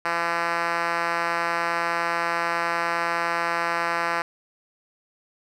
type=tone with band-pass filter; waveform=5% pulse; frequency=169.6 Hz; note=E3; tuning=50 cents sharp; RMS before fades=-25 dBFS; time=0.05-4.22 s; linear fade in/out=2 ms; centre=1300 Hz; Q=0.73; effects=none